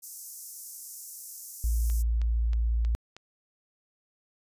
white high-pass noise, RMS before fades -41 dBFS, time 0.02-2.03 s, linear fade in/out 20 ms, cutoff 5600 Hz, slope 48 dB/octave
sine tone, 57.1 Hz, A#1, 35 cents flat, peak -23 dBFS, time 1.64-2.95 s, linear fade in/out 0 ms
click train, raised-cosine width 0.2 ms, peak -28 dBFS, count 5, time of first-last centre 1.9-3.166 s, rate 3.16 Hz
effects resampled to 32000 Hz

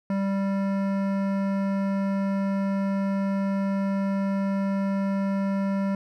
sine tone with hard clipping, 196 Hz, G3, in tune, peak -25 dBFS, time 0.1-5.95 s, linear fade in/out 2 ms, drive 15 dB, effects none

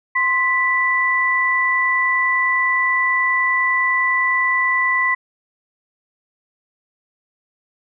sine tone pair together, 1046 / 1975.7 Hz, C6 / B6, -1 / 0 cents, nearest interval major seventh, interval 1101 cents, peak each -20 / -16 dBFS, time 0.15-5.15 s, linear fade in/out 10 ms, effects none

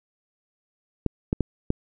clicks, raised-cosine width 3 ms, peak -9 dBFS, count 4, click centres 1.063 / 1.329 / 1.407 / 1.704 s, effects none

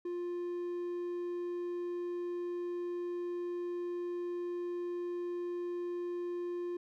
triangle tone, 351 Hz, F4, 9 cents sharp, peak -33 dBFS, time 0.05-6.77 s, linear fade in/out 5 ms, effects none

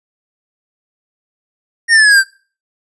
square exponential sweep, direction down, 1868 to 1543 Hz, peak -6 dBFS, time 1.88-2.24 s, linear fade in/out 50 ms, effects noise-tail reverb RT60 0.4 s tail -24 dB re dry + resampled to 24000 Hz

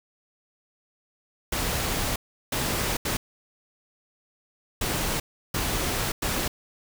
pink noise bursts at uneven times, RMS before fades -27 dBFS, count 6, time 1.52-2.16 / 2.52-2.97 / 3.05-3.17 / 4.81-5.2 / 5.54-6.12 / 6.22-6.48 s, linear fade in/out 5 ms, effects none

